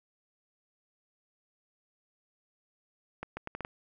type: accelerating click train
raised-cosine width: 0.5 ms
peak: -22 dBFS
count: 6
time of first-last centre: 3.23-3.649 s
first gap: 140 ms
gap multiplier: 0.74
effects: none